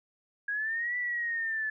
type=linear two-way sweep; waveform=sine; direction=up then down; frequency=1636 to 1975.5 to 1729 Hz; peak=-29 dBFS; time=0.48-1.7 s; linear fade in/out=5 ms; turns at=0.97 s; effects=none